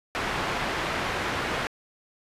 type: low-pass noise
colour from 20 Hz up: white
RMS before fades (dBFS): -29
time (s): 0.15-1.67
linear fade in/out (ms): 0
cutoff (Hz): 1900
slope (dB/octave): 12
effects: resampled to 32000 Hz